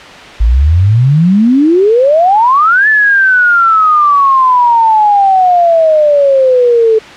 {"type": "exponential two-way sweep", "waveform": "sine", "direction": "up then down", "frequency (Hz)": [51.7, 1760, 434.3], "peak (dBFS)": -4, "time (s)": [0.4, 6.99], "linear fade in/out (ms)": 10, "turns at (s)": 2.88, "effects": ["white hiss -29 dBFS RMS until 7.16 s", "low-pass 3000 Hz 12 dB/octave"]}